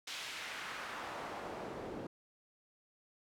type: noise with band-pass filter sweep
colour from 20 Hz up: pink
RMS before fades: -44 dBFS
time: 0.07-2.07 s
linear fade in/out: 5 ms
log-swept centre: 3600 to 330 Hz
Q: 1.1
effects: none